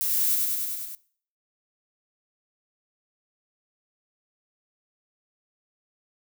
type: noise with echo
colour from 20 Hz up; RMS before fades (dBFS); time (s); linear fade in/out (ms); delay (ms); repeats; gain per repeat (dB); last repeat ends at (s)
violet; -26; 0.01-0.35; 0; 100; 6; -2; 0.95
effects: noise-tail reverb RT60 0.5 s tail -20 dB re dry